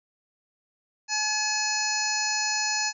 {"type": "harmonic tone", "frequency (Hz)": 852, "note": "G#5", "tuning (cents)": 44, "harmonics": [1, 2, 3, 5, 6, 7, 8], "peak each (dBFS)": [-32, -32, -32, -32, -32, -32, -32], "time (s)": [1.08, 2.93], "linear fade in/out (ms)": 50, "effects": []}